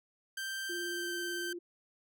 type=tone with pitch glide; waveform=sawtooth; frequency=1568 to 1555.4 Hz; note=G6 to G6; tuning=0 to -14 cents; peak=-33 dBFS; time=0.37-1.53 s; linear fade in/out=5 ms; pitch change=-14 cents; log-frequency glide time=0.86-1.12 s
type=tone with vibrato; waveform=sine; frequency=349.2 Hz; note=F4; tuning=in tune; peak=-39 dBFS; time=0.69-1.59 s; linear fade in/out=10 ms; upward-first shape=sine; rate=18 Hz; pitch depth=19 cents each way
effects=none